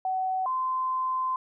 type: tone pair in turn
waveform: sine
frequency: 752 / 1033.8 Hz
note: F#5 / C6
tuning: +28 / -21 cents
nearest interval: tritone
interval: 551 cents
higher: second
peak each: -25 dBFS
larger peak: neither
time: 0.05-0.46 / 0.46-1.36 s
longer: second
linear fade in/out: 2 ms
effects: none